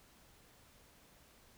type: silence
effects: pink hiss -64 dBFS RMS until 1.57 s